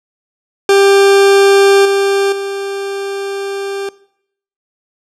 40% pulse tone with level steps, 395.7 Hz, G4, 16 cents sharp, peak -5 / -10 / -18 dBFS, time 0.69-3.89 s, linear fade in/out 2 ms, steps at 1.85 / 2.32 s, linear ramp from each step 5 ms, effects noise-tail reverb RT60 0.7 s tail -21 dB re dry + low-pass 9000 Hz 12 dB/octave

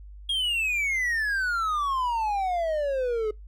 triangle exponential sweep, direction down, 3295 to 420 Hz, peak -22 dBFS, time 0.29-3.31 s, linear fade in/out 5 ms, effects noise-tail reverb RT60 0.2 s tail -26 dB re dry + added 50 Hz sine -41 dBFS peak until 3.47 s

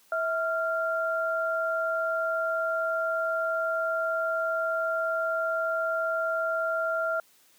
sine tone pair together, 651 / 1385.8 Hz, E5 / F6, -22 / -14 cents, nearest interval octave + minor second, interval 1308 cents, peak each -28 dBFS, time 0.12-7.2 s, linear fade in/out 2 ms, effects white hiss -61 dBFS RMS until 7.58 s + high-pass 150 Hz 12 dB/octave

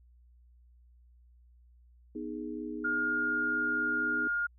sine chord, G# minor, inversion first, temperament equal, 246.9 / 311.1 / 415.3 Hz, B3 / D#4 / G#4, 0 / 0 / 0 cents, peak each -40 / -38 / -42 dBFS, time 2.15-4.28 s, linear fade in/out 5 ms
sine tone, 1418 Hz, F6, 26 cents sharp, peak -28 dBFS, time 2.84-4.47 s, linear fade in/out 10 ms
effects added 60 Hz sine -57 dBFS peak until 4.58 s

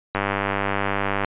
click train, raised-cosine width 0.5 ms, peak -7 dBFS, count 110, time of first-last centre 0.15-1.247 s, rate 99.4 Hz, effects resampled to 8000 Hz

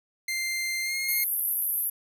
sawtooth tone with pitch glide, 2093 to 2139 Hz, C7 to C7, 0 to +38 cents, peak -24 dBFS, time 0.28-1.24 s, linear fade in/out 5 ms, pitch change +38 cents, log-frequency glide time 0.82-0.96 s
white band-pass noise, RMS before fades -28 dBFS, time 1.08-1.9 s, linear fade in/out 10 ms, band 11000 to 13000 Hz, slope 96 dB/octave
effects none

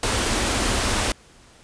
pink band-stop noise, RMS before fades -22 dBFS, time 0.03-1.12 s, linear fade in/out 2 ms, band 120 to 190 Hz, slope 96 dB/octave, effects pink hiss -51 dBFS RMS until 1.63 s + resampled to 22050 Hz

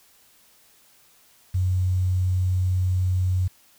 sine tone with quantisation, 92 Hz, F#2, 9 cents flat, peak -19 dBFS, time 1.54-3.48 s, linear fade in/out 10 ms, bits 8, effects white hiss -57 dBFS RMS until 3.78 s

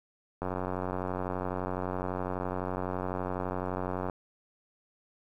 click train, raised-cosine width 1 ms, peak -19 dBFS, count 339, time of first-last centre 0.42-4.098 s, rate 91.9 Hz, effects 10-bit

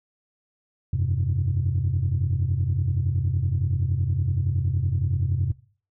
sine chord, F suspended second, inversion none, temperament equal, 87.31 / 98 / 130.81 Hz, F2 / G2 / C3, 0 / 0 / 0 cents, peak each -24 dBFS, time 0.93-5.52 s, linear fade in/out 5 ms, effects noise-tail reverb RT60 0.4 s tail -19 dB re dry + tanh soft clip ceiling -15 dBFS

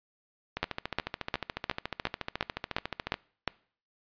two click trains, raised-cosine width 0.3 ms, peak -11 / -16 dBFS, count 9 / 37, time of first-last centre 0.63-3.477 / 0.57-3.141 s, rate 2.81 / 14 Hz, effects noise-tail reverb RT60 0.5 s tail -23 dB re dry + resampled to 11025 Hz

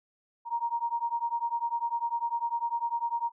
sine beating tone pair, 932.3 / 942.3 Hz, A#5 / A#5, 0 / +18 cents, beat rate 10 Hz, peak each -31 dBFS, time 0.45-3.32 s, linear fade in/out 50 ms, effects none

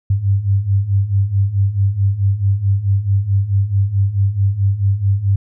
sine beating tone pair, 96.1 / 100.7 Hz, G2 / G2, -34 / +47 cents, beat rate 4.6 Hz, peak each -18 / -14 dBFS, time 0.1-5.36 s, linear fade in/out 5 ms, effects none

